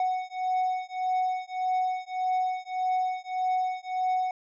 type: beating tone pair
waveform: triangle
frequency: 740 / 741.7 Hz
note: F#5 / F#5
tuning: 0 / +4 cents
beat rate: 1.7 Hz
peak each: -27 dBFS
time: 0-4.31 s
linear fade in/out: 2 ms
effects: resampled to 16000 Hz